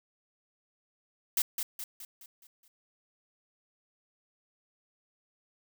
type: noise with echo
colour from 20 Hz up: blue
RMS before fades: -27 dBFS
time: 1.37-1.42 s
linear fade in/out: 2 ms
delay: 210 ms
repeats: 6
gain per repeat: -6 dB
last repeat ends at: 2.68 s
effects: none